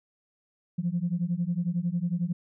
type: beating tone pair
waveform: sine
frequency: 168.6 / 179.6 Hz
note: E3 / F3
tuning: +39 / +49 cents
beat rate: 11 Hz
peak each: -28 dBFS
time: 0.78-2.33 s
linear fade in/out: 10 ms
effects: tanh soft clip ceiling -18 dBFS